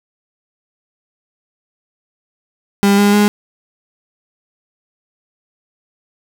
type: tone with pitch steps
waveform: 35% pulse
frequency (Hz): 200.2 / 203.6 / 207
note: G3 / G#3 / G#3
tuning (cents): +37 / -34 / -5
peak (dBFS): -7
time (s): 2.83-3.28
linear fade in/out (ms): 0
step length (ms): 150
effects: none